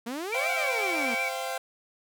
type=exponential two-way sweep; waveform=sawtooth; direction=up then down; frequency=223.4 to 740 to 223.4 Hz; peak=-28 dBFS; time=0.06-1.15 s; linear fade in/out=10 ms; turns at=0.51 s
type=tone with vibrato; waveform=sine; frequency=2306 Hz; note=D7; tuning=32 cents flat; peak=-28 dBFS; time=0.32-1.29 s; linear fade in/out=5 ms; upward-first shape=sine; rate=8.1 Hz; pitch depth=35 cents each way
type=chord; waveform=sawtooth; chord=C suspended fourth; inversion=none; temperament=equal with one note detuned; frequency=523.3 / 686.1 / 784 Hz; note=C5 / F5 / G5; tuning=0 / -31 / 0 cents; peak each=-31 dBFS; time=0.34-1.58 s; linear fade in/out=5 ms
effects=none